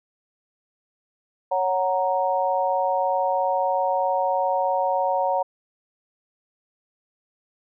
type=chord; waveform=sine; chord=F# major; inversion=second; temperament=equal; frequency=554.4 / 740 / 932.3 Hz; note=C#5 / F#5 / A#5; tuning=0 / 0 / 0 cents; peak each=-24 dBFS; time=1.51-5.43 s; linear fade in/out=10 ms; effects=none